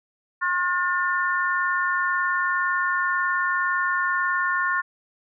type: harmonic tone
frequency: 358.1 Hz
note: F4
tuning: 43 cents sharp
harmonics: 3 / 4 / 5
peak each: -25 / -25 / -25 dBFS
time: 0.41-4.82 s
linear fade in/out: 20 ms
effects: none